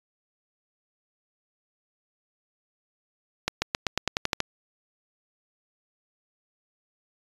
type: accelerating click train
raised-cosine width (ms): 0.2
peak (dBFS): -6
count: 10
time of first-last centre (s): 3.48-4.404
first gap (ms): 140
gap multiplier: 0.92
effects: resampled to 24000 Hz